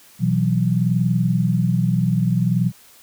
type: chord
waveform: sine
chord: B suspended fourth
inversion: none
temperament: just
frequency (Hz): 123.47 / 164.63 / 185.21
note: B2 / E3 / F#3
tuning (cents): 0 / -2 / +2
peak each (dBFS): -20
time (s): 0.19-2.72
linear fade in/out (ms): 50
effects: white hiss -49 dBFS RMS until 3.02 s